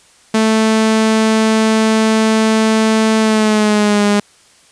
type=tone with pitch glide; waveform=sawtooth; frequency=220 to 205.3 Hz; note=A3 to G#3; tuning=0 to -20 cents; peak=-6 dBFS; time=0.34-4.2 s; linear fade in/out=5 ms; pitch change=-120 cents; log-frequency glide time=3.19-4.04 s; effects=white hiss -48 dBFS RMS until 4.71 s + resampled to 22050 Hz